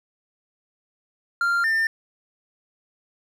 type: tone pair in turn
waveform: triangle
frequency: 1391 / 1798 Hz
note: F6 / A6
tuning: -7 / +37 cents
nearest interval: major third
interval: 444 cents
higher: second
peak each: -17 / -17 dBFS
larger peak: neither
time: 1.41-1.64 / 1.64-1.87 s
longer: neither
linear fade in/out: 2 ms
effects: none